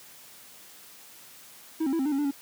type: tone with pitch steps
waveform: triangle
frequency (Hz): 319.9 / 267.8 / 329.5 / 265.8 / 300.3 / 274.2 / 293.2 / 278.7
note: D#4 / C4 / E4 / C4 / D4 / C#4 / D4 / C#4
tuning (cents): +48 / +40 / -1 / +27 / +39 / -19 / -3 / +9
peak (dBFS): -22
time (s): 1.8-2.312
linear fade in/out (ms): 10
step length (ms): 64
effects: white hiss -50 dBFS RMS until 2.41 s + high-pass 100 Hz 12 dB/octave